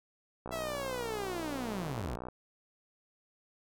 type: click train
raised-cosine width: 1 ms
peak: -26 dBFS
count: 114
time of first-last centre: 0.46-2.286 s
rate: 61.9 Hz
type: linear sweep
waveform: sawtooth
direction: down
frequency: 670 to 41.2 Hz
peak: -32 dBFS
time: 0.51-2.17 s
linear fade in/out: 20 ms
effects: none